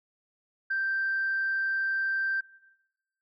sine tone, 1568 Hz, G6, in tune, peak -25 dBFS, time 0.7-2.41 s, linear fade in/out 10 ms, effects noise-tail reverb RT60 1.0 s tail -21 dB re dry + tanh soft clip ceiling -21 dBFS

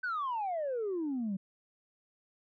sine exponential sweep, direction down, 1542 to 185 Hz, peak -30 dBFS, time 0.03-1.37 s, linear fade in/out 10 ms, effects tanh soft clip ceiling -29 dBFS

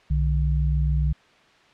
sine tone pair together, 63.07 / 150 Hz, B1 / D3, +37 / +37 cents, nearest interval octave + minor third, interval 1500 cents, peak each -20 / -24 dBFS, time 0.1-1.13 s, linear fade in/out 10 ms, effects white hiss -55 dBFS RMS until 1.73 s + low-pass 3000 Hz 12 dB/octave

